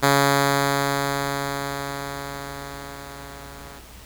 5% pulse tone with level ramp, 140 Hz, C#3, 18 cents sharp, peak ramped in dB -3 to -30 dBFS, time 0.02-3.8 s, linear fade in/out 20 ms, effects added 60 Hz sine -45 dBFS peak until 4.05 s + pink hiss -45 dBFS RMS until 4.05 s

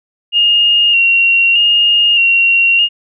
sine tone with vibrato, 2794 Hz, F7, in tune, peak -7 dBFS, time 0.32-2.89 s, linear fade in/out 50 ms, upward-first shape square, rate 0.81 Hz, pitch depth 29 cents each way, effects none

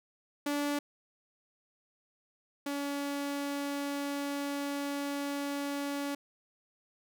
sawtooth tone pair in turn, 289 / 283.5 Hz, D4 / C#4, -28 / +39 cents, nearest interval unison, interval 33 cents, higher first, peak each -26 / -29 dBFS, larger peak first, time 0.46-0.79 / 2.66-6.15 s, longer second, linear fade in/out 5 ms, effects none

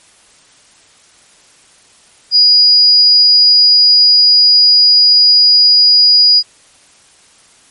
sine tone, 4900 Hz, D#8, 27 cents flat, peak -4 dBFS, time 2.31-6.43 s, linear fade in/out 50 ms, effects white hiss -46 dBFS RMS until 7.7 s + MP3 48 kbps

